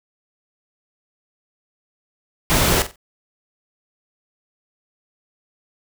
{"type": "noise with echo", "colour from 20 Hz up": "pink", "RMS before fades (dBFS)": -17, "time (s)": [2.5, 2.82], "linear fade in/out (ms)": 0, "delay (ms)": 46, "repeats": 3, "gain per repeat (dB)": -12, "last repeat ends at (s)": 2.958, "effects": []}